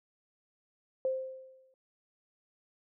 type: tone with exponential decay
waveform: sine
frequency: 523.3 Hz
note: C5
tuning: in tune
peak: -26 dBFS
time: 1.05-1.74 s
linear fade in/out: 1 ms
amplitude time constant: 150 ms
effects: none